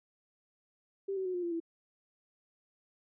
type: tone with pitch steps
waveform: sine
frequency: 392 / 379.3 / 367 / 355.1 / 343.6 / 332.5 Hz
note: G4 / F#4 / F#4 / F4 / F4 / E4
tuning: 0 / +43 / -14 / +29 / -28 / +15 cents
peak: -32 dBFS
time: 1.08-1.602 s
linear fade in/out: 10 ms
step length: 87 ms
effects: none